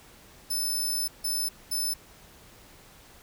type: tone bursts at uneven times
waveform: 15% pulse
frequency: 5274 Hz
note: E8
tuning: in tune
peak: -21 dBFS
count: 3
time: 0.5-1.08 / 1.24-1.49 / 1.71-1.94 s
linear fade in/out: 10 ms
effects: pink hiss -53 dBFS RMS until 3.22 s